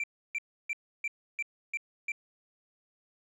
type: tone bursts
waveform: sine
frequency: 2349 Hz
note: D7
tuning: in tune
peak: -27 dBFS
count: 7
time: 0-2.119 s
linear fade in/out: 2 ms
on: 37 ms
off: 310 ms
effects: tanh soft clip ceiling -29 dBFS